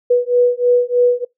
sine beating tone pair, 487.9 / 491.1 Hz, B4 / B4, -21 / -10 cents, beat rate 3.2 Hz, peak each -14 dBFS, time 0.1-1.25 s, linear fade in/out 10 ms, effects noise-tail reverb RT60 0.2 s tail -26 dB re dry

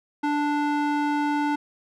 square tone with band-pass filter, 293.7 Hz, D4, in tune, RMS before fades -24 dBFS, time 0.23-1.56 s, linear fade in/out 10 ms, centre 810 Hz, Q 0.88, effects none

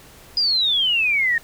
sine exponential sweep, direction down, 4978 to 1819 Hz, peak -16 dBFS, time 0.37-1.38 s, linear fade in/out 2 ms, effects pink hiss -46 dBFS RMS until 1.43 s

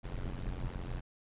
brown noise with amplitude modulation, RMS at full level -34 dBFS, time 0.03-1.01 s, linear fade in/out 20 ms, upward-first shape sine, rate 89.5 Hz, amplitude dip 95%, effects resampled to 8000 Hz

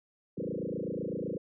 sine tone with frequency modulation, 333.6 Hz, E4, 21 cents sharp, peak -32 dBFS, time 0.37-1.38 s, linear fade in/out 10 ms, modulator 27.9 Hz, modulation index 6.7, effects none

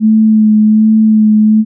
sine tone with vibrato, 216.4 Hz, A3, 29 cents flat, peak -4 dBFS, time 0-1.65 s, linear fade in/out 50 ms, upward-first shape sine, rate 1.3 Hz, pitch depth 20 cents each way, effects none

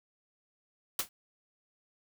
white noise with exponential decay, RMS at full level -26 dBFS, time 0.99-1.09 s, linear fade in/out 2 ms, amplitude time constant 21 ms, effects none

